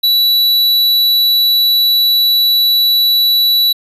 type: tone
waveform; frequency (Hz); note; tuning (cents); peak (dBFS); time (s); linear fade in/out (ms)
square; 3940; B7; -5; -9; 0.03-3.73; 10
effects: resampled to 32000 Hz